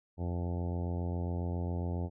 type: harmonic tone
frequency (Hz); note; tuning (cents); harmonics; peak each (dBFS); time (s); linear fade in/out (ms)
87.31; F2; 0; 1 / 2 / 3 / 4 / 5 / 6 / 7 / 8 / 9 / 10; -33 / -39 / -43 / -45 / -47 / -49 / -50 / -51 / -52 / -53; 0.17-2.1; 50
effects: none